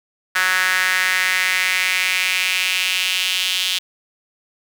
sawtooth tone with high-pass filter sweep, 185 Hz, F#3, in tune, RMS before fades -19 dBFS, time 0.35-3.79 s, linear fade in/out 10 ms, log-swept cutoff 1600 to 3200 Hz, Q 3.4, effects none

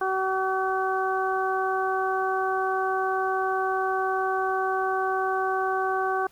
harmonic tone, 379.6 Hz, F#4, 44 cents sharp, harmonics 1 / 2 / 3 / 4, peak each -28 / -27 / -29 / -31 dBFS, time 0.01-6.27 s, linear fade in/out 5 ms, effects pink hiss -58 dBFS RMS until 6.31 s

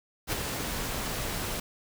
pink noise with ADSR envelope, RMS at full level -27 dBFS, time 0.27-1.6 s, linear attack 55 ms, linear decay 10 ms, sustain -6 dB, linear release 5 ms, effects none

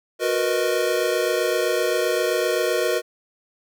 square chord, B major seventh, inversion second, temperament equal with one note detuned, 365.3 / 466.2 / 493.9 / 622.3 Hz, F#4 / A#4 / B4 / D#5, -22 / 0 / 0 / 0 cents, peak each -26 dBFS, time 0.19-3.02 s, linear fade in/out 50 ms, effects none

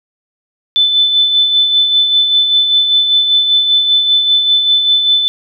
sine tone with tremolo, 3514 Hz, A7, 3 cents flat, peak -6 dBFS, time 0.76-5.28 s, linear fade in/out 0 ms, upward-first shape sine, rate 5.1 Hz, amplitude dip 45%, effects none

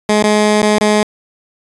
15% pulse tone with dropouts, 211.1 Hz, G#3, 29 cents sharp, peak -3 dBFS, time 0.09-1.03 s, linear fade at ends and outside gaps 2 ms, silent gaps 0.227-0.238 / 0.62-0.628 / 0.784-0.81 s, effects resampled to 24000 Hz

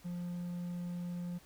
triangle tone, 175.6 Hz, F3, 10 cents sharp, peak -35 dBFS, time 0.04-1.39 s, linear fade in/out 20 ms, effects pink hiss -61 dBFS RMS until 1.45 s

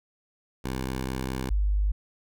10% pulse / sine tone pair in turn, 64.9 / 50.27 Hz, C2 / G1, -13 / +44 cents, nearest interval major third, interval 443 cents, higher first, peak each -21 dBFS, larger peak neither, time 0.64-1.5 / 1.5-1.92 s, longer first, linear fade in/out 10 ms, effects none

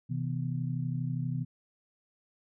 sine tone cluster, 128.8 / 161.2 / 245.4 Hz, C3 / E3 / B3, -27 / -38 / -11 cents, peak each -32 / -34 / -40 dBFS, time 0.09-1.45 s, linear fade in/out 20 ms, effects none

